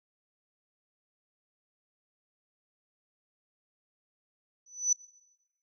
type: tone with exponential growth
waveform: sine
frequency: 5980 Hz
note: F#8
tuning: 17 cents sharp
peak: -19 dBFS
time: 4.66-4.93 s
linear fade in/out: 5 ms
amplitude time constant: 58 ms
effects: noise-tail reverb RT60 1.0 s tail -22 dB re dry